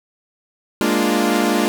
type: chord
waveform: sawtooth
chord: Bb dominant seventh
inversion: third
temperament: equal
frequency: 207.7 / 233.1 / 293.7 / 349.2 Hz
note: Ab3 / Bb3 / D4 / F4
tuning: 0 / 0 / 0 / 0 cents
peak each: -17 dBFS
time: 0.81-1.68 s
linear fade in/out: 0 ms
effects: none